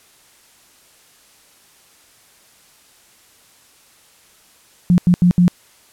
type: tone bursts at uneven times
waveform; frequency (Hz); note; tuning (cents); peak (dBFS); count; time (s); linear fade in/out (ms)
sine; 176.9; F3; +23; -8; 4; 4.9-4.98 / 5.07-5.14 / 5.22-5.31 / 5.38-5.48; 0
effects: white hiss -51 dBFS RMS until 5.92 s + low-pass 12000 Hz 12 dB/octave